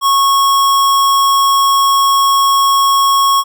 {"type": "tone", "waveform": "square", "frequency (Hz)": 1100, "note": "C#6", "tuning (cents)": -14, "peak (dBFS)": -9, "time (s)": [0.01, 3.44], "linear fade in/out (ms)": 50, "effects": []}